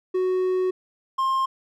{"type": "tone pair in turn", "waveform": "triangle", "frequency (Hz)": [370, 1061.4], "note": ["F#4", "C6"], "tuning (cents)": [0, 24], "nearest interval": "octave + tritone", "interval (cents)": 1824, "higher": "second", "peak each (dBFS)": -18, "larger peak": "neither", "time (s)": [[0.14, 0.71], [1.18, 1.46]], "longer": "first", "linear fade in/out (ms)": 10, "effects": []}